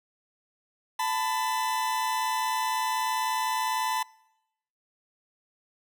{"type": "tone pair together", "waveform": "40% pulse", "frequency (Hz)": [881.9, 1002], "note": ["A5", "B5"], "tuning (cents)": [4, 25], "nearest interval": "major second", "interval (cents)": 221, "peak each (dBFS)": -28, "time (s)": [0.99, 4.03], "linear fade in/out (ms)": 5, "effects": ["noise-tail reverb RT60 0.9 s tail -25 dB re dry"]}